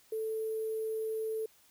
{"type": "tone with sample-and-hold", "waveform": "sine", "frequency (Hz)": 440, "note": "A4", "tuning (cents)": 0, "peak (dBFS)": -32, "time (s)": [0.12, 1.46], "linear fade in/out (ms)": 5, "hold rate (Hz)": 11025, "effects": ["white hiss -64 dBFS RMS until 1.7 s"]}